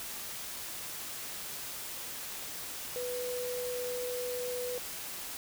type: tone in noise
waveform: sine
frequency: 494.4 Hz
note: B4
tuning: 2 cents sharp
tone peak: -34 dBFS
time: 2.96-4.78 s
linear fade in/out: 0 ms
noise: white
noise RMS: -41 dBFS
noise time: 0-5.37 s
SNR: +4 dB
effects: none